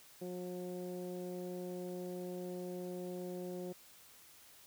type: tone with low-pass filter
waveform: 15% pulse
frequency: 180 Hz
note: F#3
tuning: 47 cents flat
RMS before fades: -43 dBFS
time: 0.21-3.73 s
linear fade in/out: 10 ms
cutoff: 460 Hz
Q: 1.5
effects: white hiss -60 dBFS RMS until 4.66 s